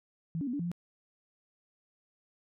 sine tone with pitch steps, 163.8 / 283.1 / 243.1 / 287.7 / 171.4 / 173.9 Hz, E3 / C#4 / B3 / D4 / F3 / F3, -11 / +37 / -27 / -36 / -32 / -7 cents, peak -31 dBFS, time 0.35-0.716 s, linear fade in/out 0 ms, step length 61 ms, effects none

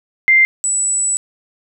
sine tone pair in turn, 2093 / 7902 Hz, C7 / B8, 0 / 0 cents, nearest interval octave + major seventh, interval 2300 cents, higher second, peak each -7 / -14 dBFS, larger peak first, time 0.28-0.45 / 0.64-1.17 s, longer second, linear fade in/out 0 ms, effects none

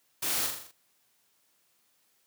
white noise with echo, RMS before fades -31 dBFS, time 0.22-0.47 s, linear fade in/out 10 ms, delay 41 ms, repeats 6, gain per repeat -4 dB, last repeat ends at 0.716 s, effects white hiss -70 dBFS RMS until 2.26 s + high-pass 100 Hz 12 dB/octave

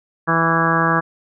harmonic tone with a mistuned harmonic, 164.81 Hz, E3, in tune, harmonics 1 / 2 / 3 / 4 / 5 / 6 / 7 / 8 / 9 / 10, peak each -21 / -24 / -26 / -26 / -26 / -24 / -20 / -24 / -26 / -21 dBFS, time 0.27-1.01 s, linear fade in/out 20 ms, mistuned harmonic 8, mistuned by +17 cents, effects none

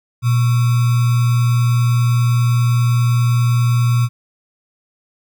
sine tone with sample-and-hold, 120 Hz, B2, 49 cents flat, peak -11 dBFS, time 0.22-4.09 s, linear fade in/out 50 ms, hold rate 1225 Hz, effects none

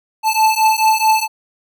square beating tone pair, 873 / 877.6 Hz, A5 / A5, -14 / -5 cents, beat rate 4.6 Hz, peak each -15 dBFS, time 0.23-1.28 s, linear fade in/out 50 ms, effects none

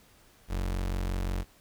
35% pulse tone, 45.68 Hz, F#1, 21 cents flat, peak -27 dBFS, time 0.48-1.45 s, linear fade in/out 50 ms, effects pink hiss -60 dBFS RMS until 1.6 s

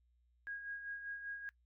sine tone with tremolo, 1639 Hz, G#6, 23 cents flat, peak -40 dBFS, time 0.47-1.49 s, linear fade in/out 0 ms, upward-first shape sine, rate 5.1 Hz, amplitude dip 55%, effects noise-tail reverb RT60 0.1 s tail -20 dB re dry + added 60 Hz sine -70 dBFS peak until 1.65 s

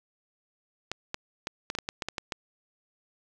clicks, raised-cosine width 0.2 ms, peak -14 dBFS, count 11, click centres 0.916 / 1.144 / 1.471 / 1.701 / 1.751 / 1.787 / 1.889 / 2.022 / 2.086 / 2.182 / 2.322 s, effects none

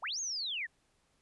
sine linear two-way sweep, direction up then down, 504 to 6670 to 1680 Hz, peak -34 dBFS, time 0.02-0.67 s, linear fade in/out 20 ms, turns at 0.2 s, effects pink hiss -73 dBFS RMS until 1.21 s + resampled to 24000 Hz

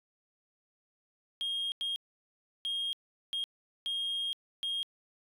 triangle tone bursts at uneven times, 3242 Hz, G#7, 42 cents flat, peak -29 dBFS, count 6, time 1.41-1.72 / 1.81-1.96 / 2.65-2.93 / 3.33-3.44 / 3.86-4.33 / 4.63-4.83 s, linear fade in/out 0 ms, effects tanh soft clip ceiling -26 dBFS

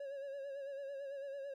triangle tone with vibrato, 554 Hz, C#5, 1 cent flat, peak -40 dBFS, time 0-1.54 s, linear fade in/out 5 ms, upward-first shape sine, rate 9 Hz, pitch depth 51 cents each way, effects none

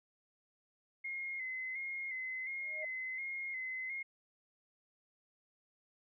sine tone with vibrato, 2093 Hz, C7, in tune, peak -38 dBFS, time 1.04-4.03 s, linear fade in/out 10 ms, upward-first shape square, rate 1.4 Hz, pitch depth 41 cents each way
sine tone with exponential growth, 622.3 Hz, D#5, in tune, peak -40 dBFS, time 2.56-2.85 s, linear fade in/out 5 ms, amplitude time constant 62 ms
effects none

